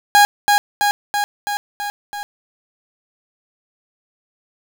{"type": "tone with echo", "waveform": "30% pulse", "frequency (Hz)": 821, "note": "G#5", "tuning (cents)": -20, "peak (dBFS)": -5, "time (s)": [0.15, 0.25], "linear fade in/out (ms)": 0, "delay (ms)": 330, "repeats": 6, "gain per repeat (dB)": -3, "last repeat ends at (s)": 2.23, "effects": ["7-bit"]}